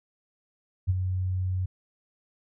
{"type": "tone with ADSR envelope", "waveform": "sine", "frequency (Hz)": 92.5, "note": "F#2", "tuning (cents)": 0, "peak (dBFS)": -18, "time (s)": [0.87, 1.66], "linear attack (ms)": 28, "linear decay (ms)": 29, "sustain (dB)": -7, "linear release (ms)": 8, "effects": []}